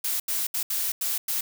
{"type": "noise bursts at uneven times", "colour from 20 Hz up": "blue", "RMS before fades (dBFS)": -27, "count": 6, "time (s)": [[0.04, 0.2], [0.28, 0.47], [0.54, 0.63], [0.7, 0.92], [1.01, 1.18], [1.28, 1.41]], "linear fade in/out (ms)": 5, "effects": []}